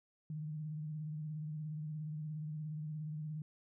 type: tone with vibrato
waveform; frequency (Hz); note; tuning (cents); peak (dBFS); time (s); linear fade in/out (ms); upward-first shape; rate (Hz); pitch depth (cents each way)
sine; 153.3; D#3; -25; -39; 0.3-3.42; 2; sine; 17; 48
effects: none